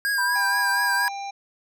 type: tone with vibrato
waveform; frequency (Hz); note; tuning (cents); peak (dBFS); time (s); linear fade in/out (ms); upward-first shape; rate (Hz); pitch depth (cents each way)
square; 1613; G6; +49; -22; 0.05-1.08; 0; triangle; 4.2; 52
type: tone with pitch glide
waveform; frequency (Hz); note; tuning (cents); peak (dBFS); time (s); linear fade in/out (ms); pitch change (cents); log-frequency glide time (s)
sine; 982 to 973; B5 to B5; -10 to -26; -25; 0.18-1.09; 5; -16; 0.53-0.89
type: harmonic tone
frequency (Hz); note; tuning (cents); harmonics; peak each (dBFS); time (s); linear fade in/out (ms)
795; G5; +24; 1 / 3 / 5 / 7 / 8; -30 / -40 / -44 / -47 / -48; 0.35-1.31; 10
effects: none